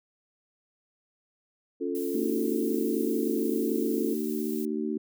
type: chord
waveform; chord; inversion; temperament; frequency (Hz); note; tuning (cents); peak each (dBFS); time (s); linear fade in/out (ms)
sine; Db augmented; none; equal; 277.2 / 349.2 / 440; Db4 / F4 / A4; 0 / 0 / 0; -32; 1.8-4.15; 20
type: noise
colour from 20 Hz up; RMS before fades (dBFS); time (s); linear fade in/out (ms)
violet; -42; 1.95-4.65; 0
type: harmonic tone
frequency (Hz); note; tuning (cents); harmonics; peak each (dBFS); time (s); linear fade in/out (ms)
76; D#2; -40; 3 / 4 / 5; -31 / -32 / -33; 2.14-4.98; 10
effects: none